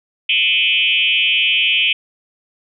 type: tone with frequency modulation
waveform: sine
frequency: 2794 Hz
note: F7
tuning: in tune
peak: -12 dBFS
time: 0.29-1.93 s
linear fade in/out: 5 ms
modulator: 177 Hz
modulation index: 2.6
effects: none